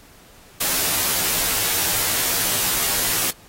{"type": "noise with comb filter", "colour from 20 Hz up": "white", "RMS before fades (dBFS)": -21, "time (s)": [0.6, 3.31], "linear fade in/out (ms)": 10, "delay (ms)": 14, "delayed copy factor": -0.9, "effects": ["pink hiss -49 dBFS RMS until 3.48 s", "AAC 48 kbps"]}